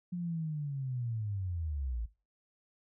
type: linear sweep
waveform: sine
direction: down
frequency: 179.9 to 53.1 Hz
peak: -33 dBFS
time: 0.12-2.06 s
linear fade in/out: 10 ms
effects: noise-tail reverb RT60 0.3 s tail -18 dB re dry